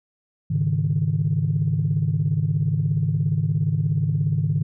sine chord, Ab suspended fourth, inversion none, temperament equal, 103.83 / 138.59 / 155.56 Hz, Ab2 / Db3 / Eb3, 0 / 0 / 0 cents, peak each -24 / -23 / -21 dBFS, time 0.5-4.63 s, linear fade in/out 10 ms, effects tanh soft clip ceiling -11 dBFS

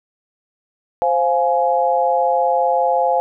sine chord, F minor, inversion second, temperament just, 523.8 / 698.5 / 838.1 Hz, C5 / F5 / Ab5, +2 / 0 / +16 cents, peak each -18 dBFS, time 1.02-3.2 s, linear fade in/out 0 ms, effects none

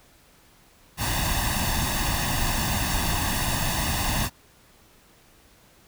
pink noise with comb filter, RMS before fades -25 dBFS, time 0.97-4.3 s, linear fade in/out 50 ms, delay 1.1 ms, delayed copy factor +0.75, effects pink hiss -56 dBFS RMS until 5.87 s

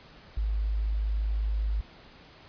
sine tone, 52.6 Hz, G#1, 23 cents sharp, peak -25 dBFS, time 0.37-1.81 s, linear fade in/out 5 ms, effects pink hiss -52 dBFS RMS until 2.48 s + resampled to 11025 Hz

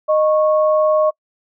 sine tone pair together, 617.4 / 1100 Hz, D#5 / C#6, -14 / -14 cents, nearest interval minor seventh, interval 1000 cents, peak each -12 / -20 dBFS, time 0.08-1.11 s, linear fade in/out 20 ms, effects noise-tail reverb RT60 0.1 s tail -26 dB re dry

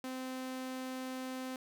sawtooth tone, 258.6 Hz, C4, 20 cents flat, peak -35 dBFS, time 0.04-1.56 s, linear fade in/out 2 ms, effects none

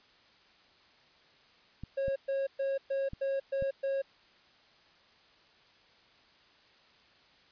clicks, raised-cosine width 5 ms, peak -28 dBFS, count 4, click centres 1.836 / 2.082 / 3.134 / 3.624 s
triangle tone bursts, 545 Hz, C#5, 29 cents flat, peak -27 dBFS, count 7, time 1.97-4.02 s, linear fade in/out 10 ms, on 190 ms, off 120 ms
effects white hiss -62 dBFS RMS until 7.51 s + resampled to 11025 Hz

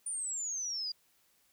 sine exponential sweep, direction down, 9397 to 4776 Hz, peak -34 dBFS, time 0.06-0.92 s, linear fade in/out 5 ms, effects white hiss -70 dBFS RMS until 1.52 s

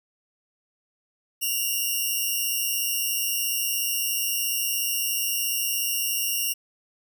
5% pulse tone pair together, 2754 / 2871 Hz, F7 / F7, -25 / +47 cents, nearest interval minor second, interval 72 cents, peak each -18 dBFS, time 1.41-6.54 s, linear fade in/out 20 ms, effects none

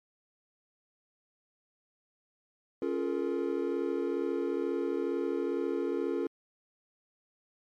triangle chord, Bb minor seventh, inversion first, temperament equal with one note detuned, 277.2 / 349.2 / 424 / 466.2 Hz, Db4 / F4 / Ab4 / Bb4, 0 / 0 / +36 / 0 cents, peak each -33 / -31 / -33 / -34 dBFS, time 2.82-6.27 s, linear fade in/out 2 ms, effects MP3 96 kbps

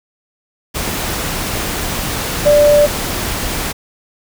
sine tone in noise, 587.3 Hz, D5, in tune, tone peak -6 dBFS, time 2.45-2.87 s, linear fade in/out 20 ms, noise pink, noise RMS -20 dBFS, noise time 0.74-3.73 s, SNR +11 dB, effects none

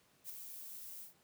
violet noise with ADSR envelope, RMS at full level -44 dBFS, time 0.24-1.14 s, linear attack 55 ms, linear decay 12 ms, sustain -5 dB, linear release 130 ms, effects pink hiss -70 dBFS RMS until 1.23 s + high-pass 100 Hz 12 dB/octave

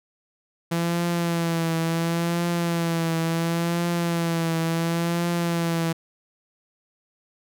sawtooth tone with vibrato, 168 Hz, E3, 33 cents sharp, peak -18 dBFS, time 0.71-5.93 s, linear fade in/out 10 ms, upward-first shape triangle, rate 0.71 Hz, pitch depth 47 cents each way, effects none

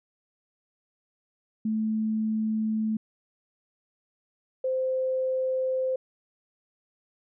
sine tone pair in turn, 218.3 / 519.2 Hz, A3 / C5, -13 / -13 cents, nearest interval octave + minor third, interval 1500 cents, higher second, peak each -24 / -24 dBFS, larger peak neither, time 1.65-2.97 / 4.64-5.96 s, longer neither, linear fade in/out 5 ms, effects none

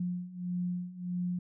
sine beating tone pair, 177.4 / 179 Hz, F3 / F3, +27 / +43 cents, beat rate 1.6 Hz, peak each -37 / -34 dBFS, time 0-1.39 s, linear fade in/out 5 ms, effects none

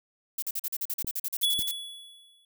violet noise bursts, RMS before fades -31 dBFS, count 16, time 0.38-1.714 s, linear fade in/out 5 ms, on 44 ms, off 42 ms
clicks, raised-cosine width 3 ms, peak -26 dBFS, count 2, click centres 1.046 / 1.592 s
square tone with exponential decay, 3396 Hz, G#7, 38 cents sharp, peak -22 dBFS, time 1.43-2.45 s, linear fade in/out 2 ms, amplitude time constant 220 ms
effects none

